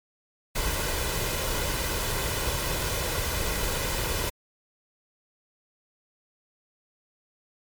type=noise with comb filter; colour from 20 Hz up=pink; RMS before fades=-28 dBFS; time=0.55-4.3 s; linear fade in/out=10 ms; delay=2 ms; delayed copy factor=+0.5; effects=MP3 96 kbps